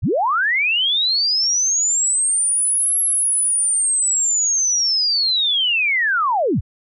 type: linear two-way sweep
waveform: sine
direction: up then down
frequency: 44.72 to 11260 to 44.72 Hz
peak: -15 dBFS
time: 0.02-6.61 s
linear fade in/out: 20 ms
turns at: 2.99 s
effects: none